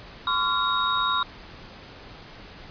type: tone cluster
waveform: sine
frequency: 1025 / 1130 / 1385 / 3765 Hz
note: C6 / C#6 / F6 / A#7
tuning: -36 / +33 / -15 / +16 cents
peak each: -27 dBFS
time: 0.27-1.23 s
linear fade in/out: 2 ms
effects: pink hiss -44 dBFS RMS until 2.7 s + resampled to 11025 Hz